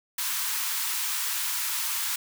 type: high-pass noise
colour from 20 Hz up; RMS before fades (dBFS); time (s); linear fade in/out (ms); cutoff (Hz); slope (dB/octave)
white; -29; 0.18-2.16; 5; 870; 96
effects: none